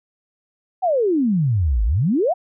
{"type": "exponential two-way sweep", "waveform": "sine", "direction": "down then up", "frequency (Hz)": [784, 49, 784], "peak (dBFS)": -15, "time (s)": [0.82, 2.34], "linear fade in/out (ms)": 20, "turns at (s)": 1.84, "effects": []}